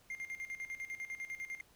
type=tone with tremolo; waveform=triangle; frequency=2111 Hz; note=C7; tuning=15 cents sharp; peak=-37 dBFS; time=0.1-1.61 s; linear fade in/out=2 ms; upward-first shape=square; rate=10 Hz; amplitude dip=75%; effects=pink hiss -66 dBFS RMS until 1.75 s